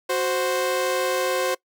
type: tone pair together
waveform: sawtooth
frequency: 369.2 / 523.3 Hz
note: F#4 / C5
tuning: -4 / 0 cents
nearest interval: tritone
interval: 604 cents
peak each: -22 / -19 dBFS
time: 0.09-1.55 s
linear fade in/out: 10 ms
effects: noise-tail reverb RT60 0.1 s tail -22 dB re dry